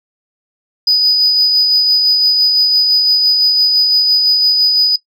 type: tone with tremolo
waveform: sine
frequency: 4973 Hz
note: D#8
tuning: 2 cents flat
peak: -5 dBFS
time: 0.87-4.96 s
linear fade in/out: 5 ms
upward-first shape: sine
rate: 5.9 Hz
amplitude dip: 35%
effects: noise-tail reverb RT60 0.1 s tail -20 dB re dry + tanh soft clip ceiling -5 dBFS